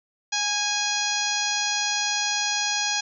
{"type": "harmonic tone with a mistuned harmonic", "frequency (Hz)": 830, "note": "G#5", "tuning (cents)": -1, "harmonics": [1, 2, 3, 4, 5, 6, 7, 8], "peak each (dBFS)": [-31, -31, -31, -31, -31, -31, -31, -31], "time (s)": [0.32, 3.01], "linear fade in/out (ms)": 10, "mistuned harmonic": 2, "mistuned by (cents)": -17, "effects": []}